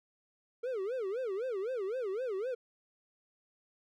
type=tone with vibrato; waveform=triangle; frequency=444.5 Hz; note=A4; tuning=18 cents sharp; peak=-31 dBFS; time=0.63-2.55 s; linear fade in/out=10 ms; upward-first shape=sine; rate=3.9 Hz; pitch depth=290 cents each way; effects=none